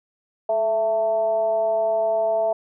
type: tone with frequency modulation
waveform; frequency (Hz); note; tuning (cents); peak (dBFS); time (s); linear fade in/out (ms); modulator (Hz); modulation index
sine; 664; E5; +12; -18; 0.49-2.53; 5; 230; 0.49
effects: none